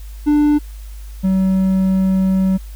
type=tone pair in turn; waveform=triangle; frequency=296 / 189.62 Hz; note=D4 / F#3; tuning=+14 / +43 cents; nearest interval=minor sixth; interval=771 cents; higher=first; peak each=-8 / -10 dBFS; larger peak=first; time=0.26-0.59 / 1.23-2.58 s; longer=second; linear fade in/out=20 ms; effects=added 51 Hz sine -29 dBFS peak until 2.75 s + white hiss -47 dBFS RMS until 2.75 s